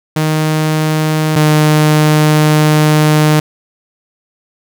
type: tone pair in turn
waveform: sawtooth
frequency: 155.56 / 152.8 Hz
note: D#3 / D#3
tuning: 0 / -31 cents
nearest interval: unison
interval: 31 cents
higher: first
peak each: -7 / -3 dBFS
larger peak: second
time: 0.16-1.36 / 1.36-3.4 s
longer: second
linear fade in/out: 5 ms
effects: none